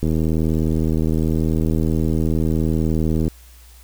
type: click train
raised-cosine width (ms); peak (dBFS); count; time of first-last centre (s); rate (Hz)
3; -8; 260; 0.03-3.28; 79.7
effects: added 60 Hz sine -43 dBFS peak until 3.83 s + white hiss -50 dBFS RMS until 3.83 s